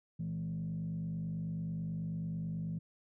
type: tone with frequency modulation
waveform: sine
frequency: 164.81 Hz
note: E3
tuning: in tune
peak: -34 dBFS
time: 0.19-2.79 s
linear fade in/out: 10 ms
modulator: 49.2 Hz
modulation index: 0.76
effects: tanh soft clip ceiling -31 dBFS